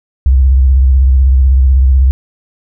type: tone with vibrato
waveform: sine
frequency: 65.7 Hz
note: C2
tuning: 8 cents sharp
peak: -4 dBFS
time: 0.26-2.11 s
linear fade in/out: 0 ms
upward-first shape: triangle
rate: 16 Hz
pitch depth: 120 cents each way
effects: none